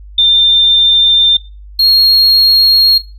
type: tone pair in turn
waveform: sine / triangle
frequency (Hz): 3593 / 4273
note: A7 / C8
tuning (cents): +36 / +36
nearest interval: minor third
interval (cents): 300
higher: second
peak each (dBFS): -5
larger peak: neither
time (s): 0.18-1.37 / 1.79-2.98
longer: neither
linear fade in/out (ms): 5
effects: noise-tail reverb RT60 0.3 s tail -17 dB re dry + added 50 Hz sine -30 dBFS peak until 3.18 s